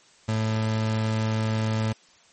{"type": "tone", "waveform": "30% pulse", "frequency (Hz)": 110, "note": "A2", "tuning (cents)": 0, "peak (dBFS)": -20, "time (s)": [0.28, 1.93], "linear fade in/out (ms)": 10, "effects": ["white hiss -56 dBFS RMS until 2.32 s", "MP3 32 kbps"]}